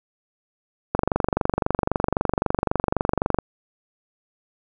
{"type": "click train", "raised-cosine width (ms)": 1, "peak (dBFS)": -5, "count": 59, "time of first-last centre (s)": [0.95, 3.387], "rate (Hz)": 23.8, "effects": []}